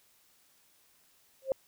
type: tone with exponential growth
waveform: sine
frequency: 533 Hz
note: C5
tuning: 32 cents sharp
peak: -21 dBFS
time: 1.42-1.52 s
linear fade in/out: 1 ms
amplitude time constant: 21 ms
effects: white hiss -66 dBFS RMS until 1.67 s